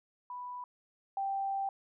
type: tone pair in turn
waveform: sine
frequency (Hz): 987.8 / 784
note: B5 / G5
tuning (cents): 0 / 0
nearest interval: major third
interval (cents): 400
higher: first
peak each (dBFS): -39 / -31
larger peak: second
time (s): 0.3-0.64 / 1.17-1.69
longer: second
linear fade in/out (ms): 2
effects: none

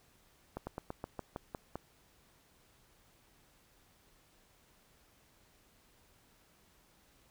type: slowing click train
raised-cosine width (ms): 1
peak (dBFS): -25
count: 9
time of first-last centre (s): 0.57-1.756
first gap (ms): 100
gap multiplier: 1.11
effects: pink hiss -67 dBFS RMS until 7.3 s

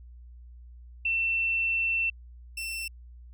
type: tone pair in turn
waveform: sine / sawtooth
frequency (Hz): 2690 / 2690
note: E7 / E7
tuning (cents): +34 / +34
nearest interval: unison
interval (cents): 0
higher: neither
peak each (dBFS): -24 / -29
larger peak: first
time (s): 1.05-2.1 / 2.57-2.88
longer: first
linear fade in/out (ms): 5
effects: added 60 Hz sine -45 dBFS peak until 3.33 s

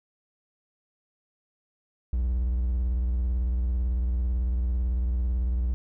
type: tone with vibrato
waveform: triangle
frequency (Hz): 61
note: B1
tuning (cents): -21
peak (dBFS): -21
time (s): 2.13-5.74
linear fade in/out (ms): 0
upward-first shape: sine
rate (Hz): 18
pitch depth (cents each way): 140
effects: none

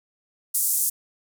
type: band-pass noise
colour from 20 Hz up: white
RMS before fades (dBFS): -23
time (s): 0.54-0.9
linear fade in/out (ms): 10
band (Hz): 7600 to 14000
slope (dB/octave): 24
effects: none

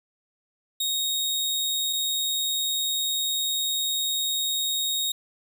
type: tone pair in turn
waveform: sawtooth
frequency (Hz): 3750 / 3750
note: A#7 / A#7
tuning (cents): +10 / +10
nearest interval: unison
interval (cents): 0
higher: neither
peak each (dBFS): -21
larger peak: neither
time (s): 0.8-1.93 / 1.93-5.12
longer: second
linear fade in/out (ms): 5
effects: none

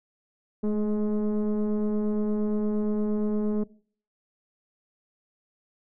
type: tone with frequency modulation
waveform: sine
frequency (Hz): 212.3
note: G#3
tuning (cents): +38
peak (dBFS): -20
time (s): 0.63-3.64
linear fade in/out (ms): 10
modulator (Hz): 208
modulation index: 0.95
effects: noise-tail reverb RT60 0.5 s tail -23 dB re dry + tanh soft clip ceiling -22 dBFS

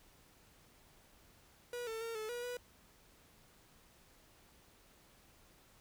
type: tone with pitch steps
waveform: 45% pulse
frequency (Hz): 485 / 447.2 / 458.1 / 433.6 / 482.6 / 490.4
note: B4 / A4 / A#4 / A4 / B4 / B4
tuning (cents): -31 / +28 / -30 / -25 / -40 / -12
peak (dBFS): -40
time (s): 1.73-2.57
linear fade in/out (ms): 2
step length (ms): 140
effects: pink hiss -65 dBFS RMS until 5.8 s

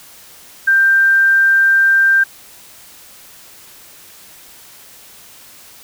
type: tone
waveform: sine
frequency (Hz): 1575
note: G6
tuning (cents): +8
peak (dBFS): -8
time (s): 0.67-2.24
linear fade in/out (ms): 10
effects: white hiss -41 dBFS RMS until 5.83 s

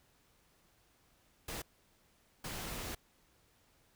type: noise bursts at uneven times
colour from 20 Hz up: pink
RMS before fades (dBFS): -42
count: 2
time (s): 1.48-1.62 / 2.44-2.95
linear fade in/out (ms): 5
effects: pink hiss -70 dBFS RMS until 3.95 s

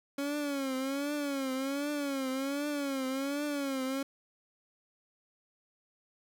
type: tone with vibrato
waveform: 30% pulse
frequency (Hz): 277.2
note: C#4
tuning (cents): 0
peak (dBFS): -29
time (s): 0.18-4.03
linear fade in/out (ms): 5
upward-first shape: triangle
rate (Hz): 1.3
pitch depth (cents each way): 120
effects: none

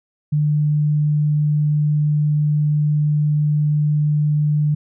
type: tone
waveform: sine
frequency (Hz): 149.5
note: D3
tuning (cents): +31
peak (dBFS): -14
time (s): 0.32-4.75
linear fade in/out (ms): 10
effects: none

